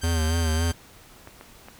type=tone; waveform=10% pulse; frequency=1568 Hz; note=G6; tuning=in tune; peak=-24 dBFS; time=0.01-0.73 s; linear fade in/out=20 ms
type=tone with vibrato; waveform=square; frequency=81.4 Hz; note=E2; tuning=21 cents flat; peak=-22 dBFS; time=0.03-0.72 s; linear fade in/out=10 ms; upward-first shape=sine; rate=3.6 Hz; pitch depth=59 cents each way
type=clicks; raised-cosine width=0.5 ms; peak=-27 dBFS; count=3; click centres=1.274 / 1.411 / 1.685 s
effects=pink hiss -50 dBFS RMS until 1.79 s